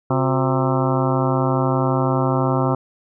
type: harmonic tone with a mistuned harmonic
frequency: 131.9 Hz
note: C3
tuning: 14 cents sharp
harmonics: 1 / 2 / 3 / 4 / 5 / 6 / 7 / 8 / 9 / 10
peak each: -20 / -23 / -25 / -26 / -27 / -28 / -28 / -29 / -30 / -30 dBFS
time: 0.1-2.75 s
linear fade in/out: 5 ms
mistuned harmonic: 3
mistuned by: -120 cents
effects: none